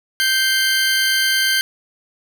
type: tone pair together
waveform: 20% pulse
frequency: 1562.8 / 2100 Hz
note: G6 / C7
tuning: -6 / +6 cents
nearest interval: perfect fourth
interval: 512 cents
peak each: -11 / -17 dBFS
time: 0.2-1.61 s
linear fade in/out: 0 ms
effects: none